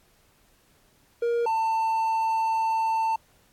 triangle tone pair in turn, 471.2 / 893.9 Hz, A#4 / A5, +19 / +27 cents, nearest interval major seventh, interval 1108 cents, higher second, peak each -20 dBFS, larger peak neither, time 1.22-1.46 / 1.46-3.16 s, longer second, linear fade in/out 5 ms, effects pink hiss -62 dBFS RMS until 3.52 s + AAC 64 kbps

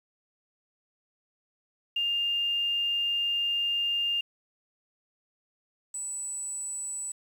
sine tone pair in turn, 2807 / 7939 Hz, F7 / B8, +8 / +8 cents, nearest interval octave + tritone, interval 1800 cents, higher second, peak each -25 / -32 dBFS, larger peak first, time 1.96-4.21 / 5.94-7.12 s, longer first, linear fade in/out 5 ms, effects 9-bit

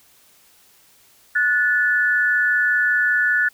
sine tone pair together, 1465 / 1739.8 Hz, F#6 / A6, -18 / -20 cents, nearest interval minor third, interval 298 cents, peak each -18 dBFS, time 1.35-3.49 s, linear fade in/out 10 ms, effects white hiss -54 dBFS RMS until 3.53 s

